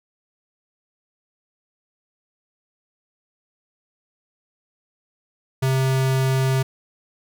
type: tone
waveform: square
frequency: 132.3 Hz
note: C3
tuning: 20 cents sharp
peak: -18 dBFS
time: 5.62-6.63 s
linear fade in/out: 10 ms
effects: none